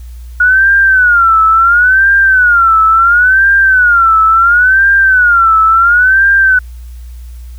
sine tone with vibrato, 1444 Hz, F#6, 43 cents flat, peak -4 dBFS, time 0.4-6.59 s, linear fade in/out 5 ms, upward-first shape sine, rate 0.72 Hz, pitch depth 170 cents each way, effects added 60 Hz sine -25 dBFS peak until 7.58 s + white hiss -47 dBFS RMS until 7.58 s

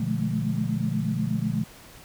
sine tone cluster, 120.9 / 148.2 / 174.1 / 210 / 218.2 Hz, B2 / D3 / F3 / G#3 / A3, -36 / +16 / -5 / +19 / -14 cents, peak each -30 dBFS, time 0-1.64 s, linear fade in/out 5 ms, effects pink hiss -48 dBFS RMS until 2.04 s

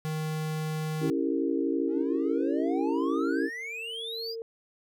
square tone, 156 Hz, D#3, 5 cents sharp, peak -30 dBFS, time 0.05-1.1 s, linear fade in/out 0 ms
sine chord, C# diminished seventh, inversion none, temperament equal with one note detuned, 277.2 / 329.6 / 392 / 458.2 Hz, C#4 / E4 / G4 / Bb4, 0 / 0 / 0 / -30 cents, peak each -29 / -29 / -33 / -33 dBFS, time 1-3.5 s, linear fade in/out 50 ms
triangle exponential sweep, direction up, 261.6 to 5060 Hz, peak -33 dBFS, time 1.87-4.36 s, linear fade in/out 50 ms
sine tone with exponential growth, 454.7 Hz, A#4, 43 cents flat, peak -33 dBFS, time 2.25-4.42 s, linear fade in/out 1 ms, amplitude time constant 470 ms
effects none

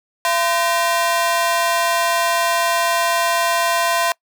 sawtooth ring-modulated tone, 852 Hz, G#5, 44 cents sharp, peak -9 dBFS, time 0.25-4.12 s, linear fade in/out 0 ms, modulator 172 Hz, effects noise-tail reverb RT60 0.1 s tail -25 dB re dry

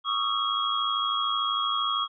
sine tone cluster, 1118 / 1231 / 1329 / 3302 Hz, C#6 / D#6 / E6 / G#7, +14 / -19 / +14 / -11 cents, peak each -29 / -30 / -34 / -28 dBFS, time 0.04-2.08 s, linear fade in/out 50 ms, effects none

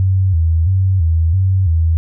sine tone with vibrato, 87.9 Hz, F2, 12 cents sharp, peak -10 dBFS, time 0-1.97 s, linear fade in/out 0 ms, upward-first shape square, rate 1.5 Hz, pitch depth 130 cents each way, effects none

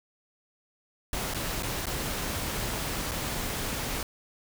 pink noise with dropouts, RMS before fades -32 dBFS, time 1.13-4.03 s, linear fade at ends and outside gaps 2 ms, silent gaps 1.338-1.345 / 1.625-1.631 / 1.857-1.867 / 3.112-3.116 s, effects none

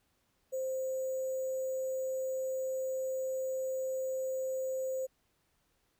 sine tone with sample-and-hold, 523.3 Hz, C5, in tune, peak -32 dBFS, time 0.52-5.07 s, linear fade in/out 20 ms, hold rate 7350 Hz, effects pink hiss -75 dBFS RMS until 5.99 s

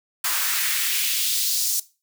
white noise with high-pass filter sweep, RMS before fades -23 dBFS, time 0.24-1.8 s, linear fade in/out 5 ms, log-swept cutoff 1100 to 6000 Hz, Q 1.6, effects noise-tail reverb RT60 0.3 s tail -18 dB re dry

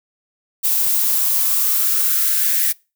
violet noise with high-pass filter sweep, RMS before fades -17 dBFS, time 0.63-2.73 s, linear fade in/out 20 ms, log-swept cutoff 740 to 1800 Hz, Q 4.3, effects noise-tail reverb RT60 0.3 s tail -25 dB re dry

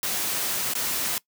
white noise with dropouts, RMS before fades -27 dBFS, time 0.03-1.18 s, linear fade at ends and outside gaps 1 ms, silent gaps 0.736-0.752 s, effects noise-tail reverb RT60 0.1 s tail -21 dB re dry + high-pass 100 Hz 12 dB/octave

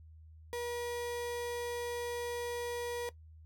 35% pulse tone, 480 Hz, B4, 49 cents flat, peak -34 dBFS, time 0.53-3.09 s, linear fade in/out 0 ms, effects noise-tail reverb RT60 0.1 s tail -17 dB re dry + added 79 Hz sine -52 dBFS peak until 3.45 s

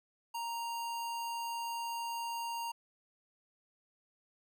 square tone, 932.3 Hz, A#5, in tune, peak -37 dBFS, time 0.34-2.72 s, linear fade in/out 10 ms, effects none

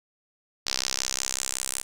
sawtooth tone with band-pass filter sweep, 65.41 Hz, C2, in tune, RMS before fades -30 dBFS, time 0.66-1.83 s, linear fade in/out 10 ms, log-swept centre 5000 to 8900 Hz, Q 2.6, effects none

